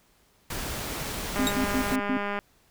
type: noise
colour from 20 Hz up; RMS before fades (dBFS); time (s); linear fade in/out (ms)
pink; -33; 0.5-1.96; 5
type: click train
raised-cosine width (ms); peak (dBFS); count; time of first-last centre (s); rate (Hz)
0.5; -16; 210; 1.36-2.39; 203
type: tone bursts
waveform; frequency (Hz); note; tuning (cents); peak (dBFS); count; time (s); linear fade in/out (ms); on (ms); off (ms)
sine; 260; C4; -11; -24; 5; 1.39-2.171; 0; 77; 99
type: tone with exponential decay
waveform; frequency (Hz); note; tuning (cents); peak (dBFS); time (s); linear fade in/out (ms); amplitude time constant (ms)
25% pulse; 3775; A#7; +21; -17; 1.47-1.56; 0; 18
effects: pink hiss -63 dBFS RMS until 2.7 s